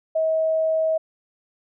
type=tone; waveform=sine; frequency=639 Hz; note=D#5; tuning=46 cents sharp; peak=-18 dBFS; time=0.15-0.98 s; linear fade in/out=10 ms; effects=none